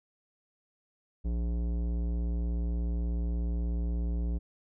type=tone with tanh clipping; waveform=sine; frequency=58.3 Hz; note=A#1; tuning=1 cent sharp; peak=-30 dBFS; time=1.24-4.39 s; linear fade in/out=20 ms; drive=15 dB; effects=none